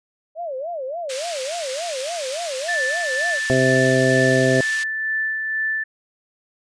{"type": "tone with vibrato", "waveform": "sine", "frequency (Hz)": 600, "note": "D5", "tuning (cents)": 37, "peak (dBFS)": -25, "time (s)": [0.35, 3.4], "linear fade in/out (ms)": 50, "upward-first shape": "sine", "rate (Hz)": 3.5, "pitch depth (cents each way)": 270}
{"type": "band-pass noise", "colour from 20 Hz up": "white", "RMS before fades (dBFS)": -32, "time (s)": [1.09, 4.84], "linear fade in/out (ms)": 10, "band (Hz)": [1700, 6800], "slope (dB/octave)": 12}
{"type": "tone with tremolo", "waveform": "sine", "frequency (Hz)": 1760, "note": "A6", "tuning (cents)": 0, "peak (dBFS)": -19, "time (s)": [2.68, 5.84], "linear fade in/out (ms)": 10, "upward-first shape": "sine", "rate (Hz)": 2.1, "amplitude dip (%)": 35}
{"type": "harmonic tone", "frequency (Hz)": 130.4, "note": "C3", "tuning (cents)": -5, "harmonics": [1, 2, 3, 4, 5], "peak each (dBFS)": [-21, -21, -21, -21, -21], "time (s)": [3.5, 4.61], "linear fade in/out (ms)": 0}
{"effects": ["resampled to 22050 Hz"]}